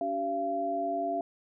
sine tone cluster, 285.1 / 384.2 / 683 Hz, C#4 / G4 / F5, +49 / -35 / -39 cents, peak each -36 / -38 / -29 dBFS, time 0.01-1.21 s, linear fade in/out 2 ms, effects none

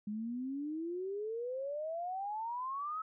sine exponential sweep, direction up, 204.9 to 1302 Hz, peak -36 dBFS, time 0.07-3.02 s, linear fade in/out 5 ms, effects none

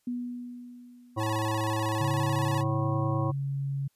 sine tone with exponential decay, 244.4 Hz, B3, 18 cents flat, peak -28 dBFS, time 0.07-1.82 s, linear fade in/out 5 ms, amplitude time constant 380 ms
harmonic tone, 109 Hz, A2, 16 cents flat, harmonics 1 / 3 / 5 / 7 / 9 / 10, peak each -30 / -33 / -35 / -39 / -39 / -36 dBFS, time 1.16-3.32 s, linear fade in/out 20 ms
sawtooth tone with vibrato, 910 Hz, A#5, 42 cents flat, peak -30 dBFS, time 1.17-2.64 s, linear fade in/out 50 ms, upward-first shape square, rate 16 Hz, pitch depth 94 cents each way
sine tone with pitch glide, 140 to 138.31 Hz, C#3 to C#3, +18 to -4 cents, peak -28 dBFS, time 2-3.88 s, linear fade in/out 10 ms, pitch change -22 cents, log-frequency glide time 2.47-3.29 s
effects white hiss -73 dBFS RMS until 3.95 s + resampled to 32000 Hz

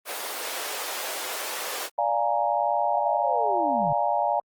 pink high-pass noise, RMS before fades -32 dBFS, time 0.05-1.9 s, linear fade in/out 50 ms, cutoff 440 Hz, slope 24 dB/octave
sine chord, Bb dominant seventh, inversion first, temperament equal, 587.3 / 698.5 / 830.6 / 932.3 Hz, D5 / F5 / Ab5 / Bb5, 0 / 0 / 0 / 0 cents, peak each -28 / -26 / -26 / -28 dBFS, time 1.98-4.4 s, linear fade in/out 5 ms
sine linear sweep, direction down, 751 to 135.2 Hz, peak -29 dBFS, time 2.94-3.93 s, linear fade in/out 5 ms
effects Opus 24 kbps

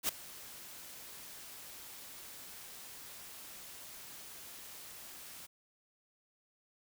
white noise with ADSR envelope, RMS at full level -30 dBFS, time 0.03-5.47 s, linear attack 59 ms, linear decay 4 ms, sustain -20 dB, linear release 17 ms, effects none

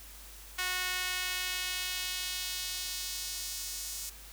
sawtooth tone with high-pass filter sweep, 366.3 Hz, F#4, 17 cents flat, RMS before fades -36 dBFS, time 0.58-4.1 s, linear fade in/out 10 ms, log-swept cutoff 1700 to 6700 Hz, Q 1.1, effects added 50 Hz sine -51 dBFS peak until 4.32 s + white hiss -51 dBFS RMS until 4.32 s

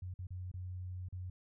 sine tone with dropouts, 91.2 Hz, F#2, 24 cents flat, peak -40 dBFS, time 0.02-1.3 s, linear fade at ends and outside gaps 5 ms, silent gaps 0.14-0.189 / 0.27-0.305 / 0.516-0.539 / 1.087-1.125 s, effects none

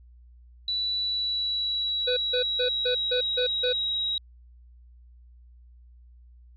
sine tone with pitch glide, 3952 to 3831 Hz, B7 to A#7, 0 to +47 cents, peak -25 dBFS, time 0.68-4.18 s, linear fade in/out 2 ms, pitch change -53 cents, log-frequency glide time 0.97-3.27 s
square tone bursts, 498.2 Hz, B4, 15 cents sharp, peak -25 dBFS, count 7, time 2.07-3.73 s, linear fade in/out 10 ms, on 100 ms, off 160 ms
effects added 60 Hz sine -49 dBFS peak until 6.56 s + resampled to 11025 Hz

